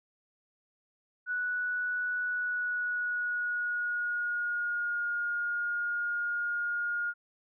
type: tone with pitch glide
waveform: sine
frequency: 1475 to 1424.8 Hz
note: F#6 to F6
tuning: -6 to +34 cents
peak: -29 dBFS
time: 1.26-7.14 s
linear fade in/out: 50 ms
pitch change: -60 cents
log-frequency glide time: 2.22-5.06 s
effects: none